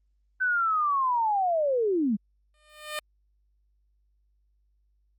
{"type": "linear sweep", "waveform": "sine", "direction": "down", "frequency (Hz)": [1532, 189.6], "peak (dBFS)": -22, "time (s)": [0.4, 2.17], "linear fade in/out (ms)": 20}
{"type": "tone with exponential growth", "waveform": "10% pulse", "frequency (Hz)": 606, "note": "D#5", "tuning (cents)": -46, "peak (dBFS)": -20, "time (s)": [2.54, 2.99], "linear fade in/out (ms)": 1, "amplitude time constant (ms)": 96}
{"effects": ["added 50 Hz sine -65 dBFS peak until 5.18 s", "Opus 32 kbps"]}